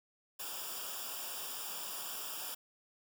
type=noise with comb filter; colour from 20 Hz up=white; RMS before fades=-42 dBFS; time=0.39-2.55 s; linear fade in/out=10 ms; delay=0.48 ms; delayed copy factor=-0.85; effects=none